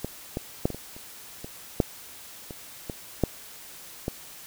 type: clicks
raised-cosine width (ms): 2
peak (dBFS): -16 / -15 / -8 / -20 / -24 / -30 / -23 / -6 / -24 / -18 / -7 / -14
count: 12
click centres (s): 0.046 / 0.371 / 0.655 / 0.703 / 0.746 / 0.965 / 1.445 / 1.802 / 2.508 / 2.898 / 3.237 / 4.081
effects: white hiss -45 dBFS RMS until 4.46 s